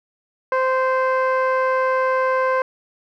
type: tone with low-pass filter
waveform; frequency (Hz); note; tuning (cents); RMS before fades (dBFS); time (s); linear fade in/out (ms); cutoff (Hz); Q
15% pulse; 520; C5; -11; -19; 0.52-2.62; 2; 1300; 0.78
effects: none